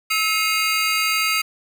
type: tone cluster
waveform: square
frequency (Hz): 1299 / 2149 / 2507 / 2808 / 4694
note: E6 / C7 / D#7 / F7 / D8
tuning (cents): -26 / +46 / +12 / +9 / -2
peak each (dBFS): -25 / -24 / -26 / -27 / -26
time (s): 0.1-1.42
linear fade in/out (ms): 10
effects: 9-bit